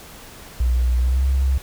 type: tone with pitch glide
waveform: sine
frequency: 61.1 to 66.63 Hz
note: B1 to C2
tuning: -18 to +32 cents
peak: -15 dBFS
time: 0.6-1.58 s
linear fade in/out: 5 ms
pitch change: +150 cents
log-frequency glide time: 0.98-1.24 s
effects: pink hiss -41 dBFS RMS until 1.62 s